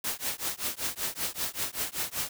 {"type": "noise with tremolo", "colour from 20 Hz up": "white", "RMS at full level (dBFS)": -29, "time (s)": [0.04, 2.29], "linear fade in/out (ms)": 2, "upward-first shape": "triangle", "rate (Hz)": 5.2, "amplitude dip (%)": 100, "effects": []}